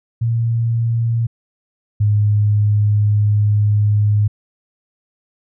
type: tone pair in turn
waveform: sine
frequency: 115.7 / 104.43 Hz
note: A#2 / G#2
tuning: -13 / +10 cents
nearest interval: major second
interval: 177 cents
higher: first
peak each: -14 / -11 dBFS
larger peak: second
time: 0.21-1.27 / 2-4.28 s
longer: second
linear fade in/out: 10 ms
effects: none